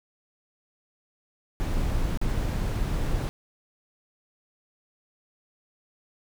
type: noise with dropouts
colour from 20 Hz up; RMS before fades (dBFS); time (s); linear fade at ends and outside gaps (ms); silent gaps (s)
brown; -26; 1.6-3.29; 0; 2.174-2.214 / 3.063-3.067
effects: none